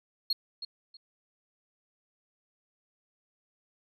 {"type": "tone with echo", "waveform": "sine", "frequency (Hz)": 4281, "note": "C8", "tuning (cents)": 39, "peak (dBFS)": -22, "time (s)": [0.3, 0.33], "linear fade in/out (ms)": 5, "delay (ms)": 320, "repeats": 2, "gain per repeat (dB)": -13, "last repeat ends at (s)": 0.97, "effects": ["tanh soft clip ceiling -24 dBFS"]}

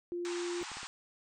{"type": "tone", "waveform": "sine", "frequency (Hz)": 349.2, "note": "F4", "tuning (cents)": 0, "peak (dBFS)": -34, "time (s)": [0.12, 0.63], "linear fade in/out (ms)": 0}
{"type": "band-pass noise", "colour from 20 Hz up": "pink", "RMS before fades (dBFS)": -44, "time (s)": [0.25, 0.87], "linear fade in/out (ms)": 0, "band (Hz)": [760, 8600], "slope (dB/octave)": 96}
{"type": "clicks", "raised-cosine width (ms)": 2, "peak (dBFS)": -38, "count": 4, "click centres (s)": [0.615, 0.717, 0.77, 0.831]}
{"effects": []}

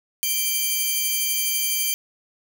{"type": "tone pair together", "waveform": "5% pulse", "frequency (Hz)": [2349, 3136], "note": ["D7", "G7"], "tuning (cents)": [0, 0], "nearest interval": "perfect fourth", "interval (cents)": 500, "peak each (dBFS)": -15, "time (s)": [0.23, 1.94], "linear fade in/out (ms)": 0, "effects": []}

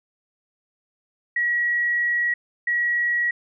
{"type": "tone bursts at uneven times", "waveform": "sine", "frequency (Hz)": 1916, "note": "A#6", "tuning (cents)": 47, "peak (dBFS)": -19, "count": 2, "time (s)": [[1.36, 2.34], [2.67, 3.31]], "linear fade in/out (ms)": 5, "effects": []}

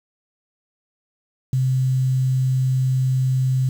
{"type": "tone with quantisation", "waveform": "sine", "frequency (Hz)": 130, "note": "C3", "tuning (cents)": -11, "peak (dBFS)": -16, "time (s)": [1.53, 3.69], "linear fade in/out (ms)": 2, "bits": 7, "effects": []}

